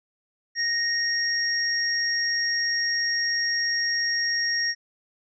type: tone pair together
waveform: sine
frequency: 1863 / 5583 Hz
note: A#6 / F8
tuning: -2 / -1 cents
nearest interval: octave + perfect fifth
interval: 1901 cents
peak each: -25 dBFS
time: 0.55-4.75 s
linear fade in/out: 50 ms
effects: none